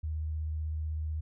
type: tone with vibrato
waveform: sine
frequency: 77.78 Hz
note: D#2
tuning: in tune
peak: -31 dBFS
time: 0.03-1.21 s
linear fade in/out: 10 ms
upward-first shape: square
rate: 16 Hz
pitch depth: 12 cents each way
effects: none